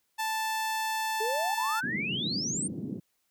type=tone; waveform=sawtooth; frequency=880 Hz; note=A5; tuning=in tune; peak=-25 dBFS; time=0.18-1.81 s; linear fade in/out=20 ms
type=exponential sweep; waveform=sine; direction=up; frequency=415.3 to 9110 Hz; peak=-30 dBFS; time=1.2-2.68 s; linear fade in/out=10 ms
type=band-pass noise; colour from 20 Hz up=pink; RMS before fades=-36 dBFS; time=1.83-3 s; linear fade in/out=10 ms; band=150 to 300 Hz; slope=24 dB/octave
effects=white hiss -75 dBFS RMS until 3.3 s